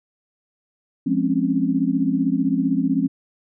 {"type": "chord", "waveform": "sine", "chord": "Db major seventh", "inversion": "first", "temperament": "equal", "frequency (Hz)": [174.61, 207.7, 261.6, 277.2], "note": ["F3", "Ab3", "C4", "Db4"], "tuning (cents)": [0, 0, 0, 0], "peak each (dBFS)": [-25, -25, -21, -22], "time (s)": [1.06, 3.08], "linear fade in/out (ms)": 10, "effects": []}